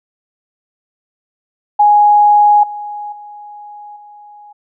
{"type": "tone with level steps", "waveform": "sine", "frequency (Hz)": 830.6, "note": "G#5", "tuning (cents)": 0, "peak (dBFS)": [-5, -22, -30, -35], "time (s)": [1.79, 4.53], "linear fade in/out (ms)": 10, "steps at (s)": [2.63, 3.12, 3.96], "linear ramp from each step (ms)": 5, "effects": []}